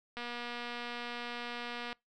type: click train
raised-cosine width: 0.3 ms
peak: -25 dBFS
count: 423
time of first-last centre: 0.17-1.928 s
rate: 240 Hz
effects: noise-tail reverb RT60 0.2 s tail -26 dB re dry